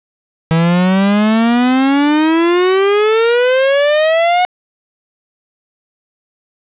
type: exponential sweep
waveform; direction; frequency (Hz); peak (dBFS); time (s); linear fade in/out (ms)
45% pulse; up; 161.1 to 733; -9; 0.51-4.45; 0
effects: resampled to 8000 Hz + 8-bit